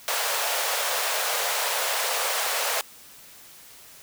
pink high-pass noise, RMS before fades -26 dBFS, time 0.08-2.81 s, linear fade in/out 0 ms, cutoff 490 Hz, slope 48 dB/octave, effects white hiss -48 dBFS RMS until 4.02 s

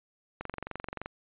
click train, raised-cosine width 0.5 ms, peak -21 dBFS, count 16, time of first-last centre 0.41-1.059 s, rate 23.1 Hz, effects resampled to 8000 Hz

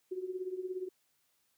sine tone with tremolo, 370 Hz, F#4, in tune, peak -32 dBFS, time 0.11-0.89 s, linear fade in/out 10 ms, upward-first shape triangle, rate 17 Hz, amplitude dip 85%, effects white hiss -75 dBFS RMS until 1.57 s + high-pass 60 Hz 12 dB/octave

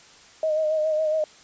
sine tone with vibrato, 622.3 Hz, D#5, in tune, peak -20 dBFS, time 0.43-1.24 s, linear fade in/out 2 ms, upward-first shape sine, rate 7.2 Hz, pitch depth 36 cents each way, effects white hiss -50 dBFS RMS until 1.43 s + resampled to 16000 Hz

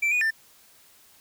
triangle tone with pitch steps, 2338 / 2463 / 1786 Hz, D7 / D#7 / A6, -8 / -18 / +25 cents, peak -19 dBFS, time 0.02-0.308 s, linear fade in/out 10 ms, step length 96 ms, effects white hiss -56 dBFS RMS until 1.2 s

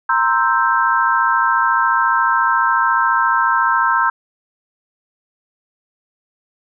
sine chord, C dominant seventh, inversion third, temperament equal, 932.3 / 1046.5 / 1318.5 / 1568 Hz, Bb5 / C6 / E6 / G6, 0 / 0 / 0 / 0 cents, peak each -18 dBFS, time 0.09-4.1 s, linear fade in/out 5 ms, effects none

